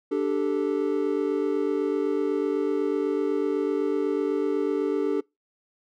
triangle chord, D suspended fourth, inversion none, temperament equal, 293.7 / 392 / 440 Hz, D4 / G4 / A4, 0 / 0 / 0 cents, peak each -25 dBFS, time 0.11-5.21 s, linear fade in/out 10 ms, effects noise-tail reverb RT60 0.2 s tail -24 dB re dry

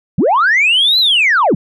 sine linear two-way sweep, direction up then down, 123.47 to 4131 to 123.47 Hz, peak -7 dBFS, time 0.18-1.55 s, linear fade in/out 5 ms, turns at 0.99 s, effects tanh soft clip ceiling -5 dBFS

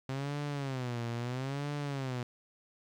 sawtooth tone with vibrato, 130.81 Hz, C3, in tune, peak -30 dBFS, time 0.09-2.23 s, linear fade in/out 2 ms, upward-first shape sine, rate 0.76 Hz, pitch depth 190 cents each way, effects low-pass 6000 Hz 12 dB/octave + 11-bit

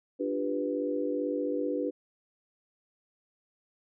sine chord, G dominant seventh, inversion second, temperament equal, 293.7 / 349.2 / 392 / 493.9 Hz, D4 / F4 / G4 / B4, 0 / 0 / 0 / 0 cents, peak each -32 / -38 / -35 / -32 dBFS, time 0.19-1.91 s, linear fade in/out 20 ms, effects none

